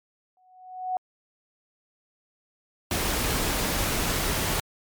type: tone with exponential growth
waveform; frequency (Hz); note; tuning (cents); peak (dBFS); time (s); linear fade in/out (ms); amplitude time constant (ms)
sine; 740; F#5; 0; -22; 0.37-0.97; 1; 130
type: noise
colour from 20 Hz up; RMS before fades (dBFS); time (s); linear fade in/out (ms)
pink; -26; 2.91-4.6; 2
effects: MP3 96 kbps